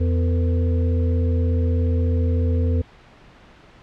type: harmonic tone with a mistuned harmonic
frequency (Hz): 84.2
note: E2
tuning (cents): +37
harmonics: 1 / 3 / 5 / 6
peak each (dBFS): -17 / -27 / -31 / -33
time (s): 0-2.82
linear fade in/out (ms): 10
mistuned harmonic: 5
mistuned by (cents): +110
effects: pink hiss -48 dBFS RMS until 3.82 s + low-pass 3000 Hz 12 dB/octave